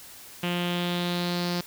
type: tone with low-pass filter sweep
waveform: sawtooth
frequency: 175.6 Hz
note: F3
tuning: 10 cents sharp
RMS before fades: -28 dBFS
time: 0.43-1.61 s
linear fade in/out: 5 ms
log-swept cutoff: 2900 to 4800 Hz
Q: 4.4
effects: white hiss -46 dBFS RMS until 1.66 s

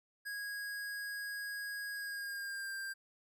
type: tone with pitch glide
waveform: square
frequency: 1650 to 1586.4 Hz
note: G#6 to G6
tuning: -12 to +20 cents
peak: -40 dBFS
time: 0.25-2.94 s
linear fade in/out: 20 ms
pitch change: -68 cents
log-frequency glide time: 1.93-2.74 s
effects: none

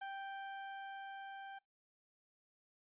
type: tone with level ramp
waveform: 30% pulse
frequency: 784 Hz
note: G5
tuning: in tune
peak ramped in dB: -40 to -45 dBFS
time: 0.01-1.59 s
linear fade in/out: 10 ms
effects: noise-tail reverb RT60 0.2 s tail -24 dB re dry + resampled to 8000 Hz

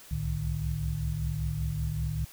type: tone cluster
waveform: sine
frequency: 63.9 / 69.1 / 110.3 / 151.7 Hz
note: C2 / C#2 / A2 / D#3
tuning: -40 / -5 / +5 / -44 cents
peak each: -34 / -36 / -34 / -32 dBFS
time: 0.11-2.25 s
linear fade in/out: 5 ms
effects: white hiss -51 dBFS RMS until 2.32 s

